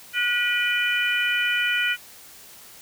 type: harmonic tone with a mistuned harmonic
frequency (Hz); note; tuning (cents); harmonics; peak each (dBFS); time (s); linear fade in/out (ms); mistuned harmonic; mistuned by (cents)
484.7; B4; -32; 3 / 4 / 5 / 6; -24 / -28 / -25 / -27; 0.13-1.97; 50; 6; +52
effects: white hiss -46 dBFS RMS until 2.81 s